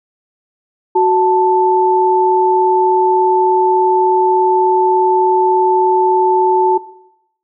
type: tone pair together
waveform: sine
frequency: 370.7 / 881.7 Hz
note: F#4 / A5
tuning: +3 / +3 cents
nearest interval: octave + minor third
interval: 1500 cents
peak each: -11 dBFS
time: 0.95-6.78 s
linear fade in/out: 10 ms
effects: noise-tail reverb RT60 0.8 s tail -19 dB re dry